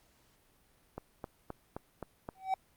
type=click train; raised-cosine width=1 ms; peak=-25 dBFS; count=6; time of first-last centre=0.98-2.289 s; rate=3.82 Hz
type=tone with exponential growth; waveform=triangle; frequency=762 Hz; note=G5; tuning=49 cents flat; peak=-23 dBFS; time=2.35-2.54 s; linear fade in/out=2 ms; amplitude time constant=41 ms
effects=pink hiss -68 dBFS RMS until 2.76 s + Opus 48 kbps